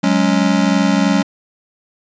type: chord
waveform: square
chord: F# suspended second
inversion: none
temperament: just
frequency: 185 / 208.1 / 277.5 Hz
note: F#3 / G#3 / C#4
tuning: 0 / +4 / +2 cents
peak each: -17 dBFS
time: 0.03-1.23 s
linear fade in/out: 10 ms
effects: resampled to 16000 Hz

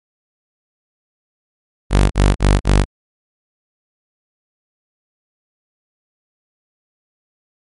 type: tone bursts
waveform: sawtooth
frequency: 49 Hz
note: G1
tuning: in tune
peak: -5 dBFS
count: 4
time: 1.9-2.854 s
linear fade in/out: 50 ms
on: 210 ms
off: 38 ms
effects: MP3 48 kbps

